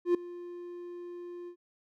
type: tone with ADSR envelope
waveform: triangle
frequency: 350.8 Hz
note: F4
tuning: 8 cents sharp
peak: -18 dBFS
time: 0.05-1.56 s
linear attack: 96 ms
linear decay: 4 ms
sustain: -20 dB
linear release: 82 ms
effects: none